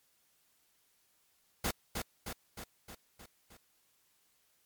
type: noise with echo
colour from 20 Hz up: pink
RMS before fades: -33 dBFS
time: 1.64-1.71 s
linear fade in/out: 5 ms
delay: 310 ms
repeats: 6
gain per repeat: -4 dB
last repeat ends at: 3.57 s
effects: white hiss -72 dBFS RMS until 4.65 s + MP3 96 kbps